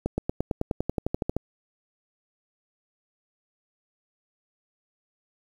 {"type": "accelerating click train", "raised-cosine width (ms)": 2, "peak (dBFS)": -12, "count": 15, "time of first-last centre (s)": [0.06, 1.366], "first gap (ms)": 120, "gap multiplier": 0.96, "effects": ["8-bit"]}